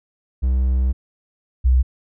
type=tone pair in turn; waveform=triangle / sine; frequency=64 / 63.45 Hz; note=C2 / B1; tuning=-38 / +47 cents; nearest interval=unison; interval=15 cents; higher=first; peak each=-13 / -11 dBFS; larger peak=second; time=0.42-0.93 / 1.64-1.83 s; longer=first; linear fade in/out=20 ms; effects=none